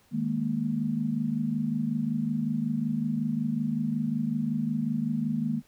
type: chord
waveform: sine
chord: D# suspended fourth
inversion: none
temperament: equal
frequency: 155.56 / 207.7 / 233.1 Hz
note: D#3 / G#3 / A#3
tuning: 0 / 0 / 0 cents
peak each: -32 / -31 / -28 dBFS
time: 0.11-5.62 s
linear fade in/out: 50 ms
effects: pink hiss -63 dBFS RMS until 5.67 s